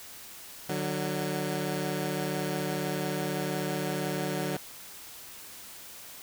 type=tone pair together; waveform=15% pulse; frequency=149.19 / 185 Hz; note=D3 / F#3; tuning=+28 / 0 cents; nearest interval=major third; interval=372 cents; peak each=-26 dBFS; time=0.69-4.57 s; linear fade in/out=5 ms; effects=white hiss -46 dBFS RMS until 6.22 s